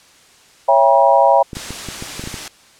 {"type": "chord", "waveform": "sine", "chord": "C# diminished seventh", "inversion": "none", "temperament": "just", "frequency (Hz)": [554.4, 665.2, 798.3, 957.9], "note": ["C#5", "E5", "G5", "Bb5"], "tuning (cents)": [0, 16, 31, 47], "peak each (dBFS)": -14, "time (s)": [0.68, 1.43], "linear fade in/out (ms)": 10}
{"type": "clicks", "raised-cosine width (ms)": 3, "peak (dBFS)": -15, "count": 9, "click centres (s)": [1.532, 1.569, 1.706, 1.887, 2.024, 2.195, 2.239, 2.274, 2.342]}
{"type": "noise", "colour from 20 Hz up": "white", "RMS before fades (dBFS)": -28, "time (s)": [1.55, 2.48], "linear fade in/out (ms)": 2}
{"effects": ["white hiss -48 dBFS RMS until 2.79 s", "low-pass 8000 Hz 12 dB/octave"]}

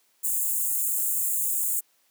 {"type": "high-pass noise", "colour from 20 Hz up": "white", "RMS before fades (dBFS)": -26, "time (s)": [0.23, 1.81], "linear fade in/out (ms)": 20, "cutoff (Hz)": 6900, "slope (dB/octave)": 96, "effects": ["white hiss -66 dBFS RMS until 2.1 s", "high-pass 200 Hz 12 dB/octave"]}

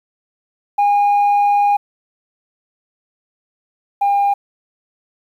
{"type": "tone pair in turn", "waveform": "sine", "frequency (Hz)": [816, 804.8], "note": ["G#5", "G5"], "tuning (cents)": [-31, 45], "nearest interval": "unison", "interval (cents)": 24, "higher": "first", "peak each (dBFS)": [-8, -10], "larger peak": "first", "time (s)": [[0.78, 1.77], [4.01, 4.34]], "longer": "first", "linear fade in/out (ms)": 10, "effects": ["tanh soft clip ceiling -10 dBFS", "8-bit"]}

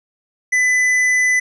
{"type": "tone with hard clipping", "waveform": "triangle", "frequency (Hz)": 2002, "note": "B6", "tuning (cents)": 23, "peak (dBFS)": -14, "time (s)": [0.52, 1.4], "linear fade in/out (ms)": 10, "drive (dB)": 11, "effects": []}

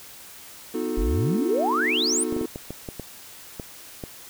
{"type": "chord", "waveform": "triangle", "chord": "B dominant seventh", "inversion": "none", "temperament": "equal with one note detuned", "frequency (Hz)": [246.9, 311.1, 362, 440], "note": ["B3", "D#4", "F#4", "A4"], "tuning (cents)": [0, 0, -38, 0], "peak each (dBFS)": [-29, -28, -28, -29], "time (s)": [0.74, 2.46], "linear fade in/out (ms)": 5}
{"type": "exponential sweep", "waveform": "sine", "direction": "up", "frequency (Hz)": [38.89, 9850], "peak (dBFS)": -21, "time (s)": [0.97, 2.24], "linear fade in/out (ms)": 10}
{"type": "clicks", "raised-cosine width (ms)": 2, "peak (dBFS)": -19, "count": 9, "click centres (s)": [2.325, 2.365, 2.413, 2.559, 2.706, 2.888, 2.997, 3.598, 4.038]}
{"effects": ["white hiss -44 dBFS RMS until 4.29 s"]}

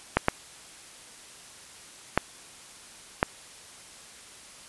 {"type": "clicks", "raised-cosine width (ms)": 0.5, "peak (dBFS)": -4, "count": 4, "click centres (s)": [0.17, 0.284, 2.176, 3.229], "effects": ["white hiss -48 dBFS RMS until 4.68 s", "resampled to 24000 Hz"]}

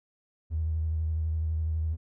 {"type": "tone with vibrato", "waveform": "triangle", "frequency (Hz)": 79.5, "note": "D#2", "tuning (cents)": 38, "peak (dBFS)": -22, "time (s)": [0.5, 1.97], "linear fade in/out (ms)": 50, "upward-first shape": "sine", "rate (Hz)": 12, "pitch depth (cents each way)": 30, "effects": ["tanh soft clip ceiling -24 dBFS"]}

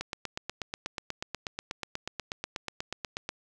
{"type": "click train", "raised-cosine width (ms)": 0.2, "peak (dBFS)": -16, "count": 28, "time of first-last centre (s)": [0.01, 3.291], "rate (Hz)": 8.23, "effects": []}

